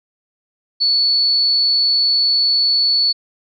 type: tone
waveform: sine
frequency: 4435 Hz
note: C#8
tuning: in tune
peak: -12 dBFS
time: 0.8-3.13 s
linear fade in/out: 20 ms
effects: none